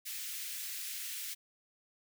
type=high-pass noise; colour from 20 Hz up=white; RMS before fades=-41 dBFS; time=0.05-1.35 s; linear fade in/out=20 ms; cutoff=1800 Hz; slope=24 dB/octave; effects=none